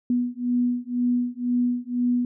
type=beating tone pair; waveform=sine; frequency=243.8 / 245.8 Hz; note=B3 / B3; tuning=-22 / -8 cents; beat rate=2 Hz; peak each=-24 dBFS; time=0.1-2.25 s; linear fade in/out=2 ms; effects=none